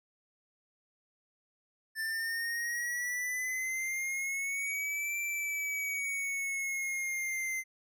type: exponential two-way sweep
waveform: square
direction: up then down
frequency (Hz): 1768 to 2349 to 2068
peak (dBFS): -33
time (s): 1.95-7.64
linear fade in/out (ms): 50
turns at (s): 5.18
effects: none